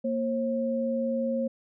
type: tone pair together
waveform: sine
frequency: 233.1 / 537.4 Hz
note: A#3 / C5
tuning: 0 / +46 cents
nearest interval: octave + major second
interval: 1446 cents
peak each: -28 dBFS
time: 0.04-1.48 s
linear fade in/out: 10 ms
effects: none